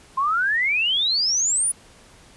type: exponential sweep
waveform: sine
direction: up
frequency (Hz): 1038 to 10030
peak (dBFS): -18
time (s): 0.17-1.72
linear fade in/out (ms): 10
effects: pink hiss -50 dBFS RMS until 2.36 s + resampled to 24000 Hz